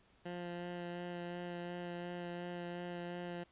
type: tone with vibrato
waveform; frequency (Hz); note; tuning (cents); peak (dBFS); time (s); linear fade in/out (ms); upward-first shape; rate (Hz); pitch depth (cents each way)
15% pulse; 175.1; F3; +5; -35; 0.25-3.44; 10; sine; 2.8; 12
effects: pink hiss -69 dBFS RMS until 3.51 s + resampled to 8000 Hz